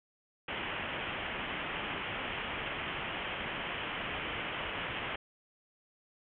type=low-pass noise; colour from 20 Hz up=white; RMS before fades=-38 dBFS; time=0.48-5.16 s; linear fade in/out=5 ms; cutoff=3200 Hz; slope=96 dB/octave; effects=none